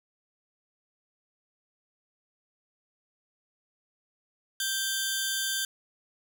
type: tone pair together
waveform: 15% pulse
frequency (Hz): 1568 / 3520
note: G6 / A7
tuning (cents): 0 / 0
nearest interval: octave + major second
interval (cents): 1400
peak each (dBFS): -24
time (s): 4.6-5.65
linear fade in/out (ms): 2
effects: none